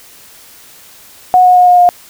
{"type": "tone with pitch steps", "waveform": "sine", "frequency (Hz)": [732, 726.5, 721.1, 715.7, 710.3], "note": ["F#5", "F#5", "F#5", "F5", "F5"], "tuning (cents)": [-19, -32, -45, 42, 29], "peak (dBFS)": -3, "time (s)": [1.34, 1.89], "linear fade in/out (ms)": 0, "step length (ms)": 110, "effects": ["white hiss -39 dBFS RMS until 2.09 s"]}